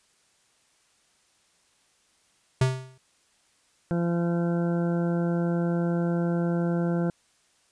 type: tone with exponential decay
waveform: square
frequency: 130 Hz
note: C3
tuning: 11 cents flat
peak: -17 dBFS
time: 2.61-2.98 s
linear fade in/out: 5 ms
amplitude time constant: 79 ms
type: harmonic tone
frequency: 171.3 Hz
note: F3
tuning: 33 cents flat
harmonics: 1 / 2 / 3 / 4 / 5 / 6 / 8 / 9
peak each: -24 / -30 / -33 / -38 / -44 / -50 / -43 / -45 dBFS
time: 3.91-7.1 s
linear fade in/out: 0 ms
effects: white hiss -65 dBFS RMS until 7.71 s + resampled to 22050 Hz